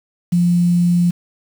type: tone with quantisation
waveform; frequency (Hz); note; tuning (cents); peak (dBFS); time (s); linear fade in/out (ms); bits
sine; 174.61; F3; 0; -11; 0.32-1.11; 10; 6
effects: none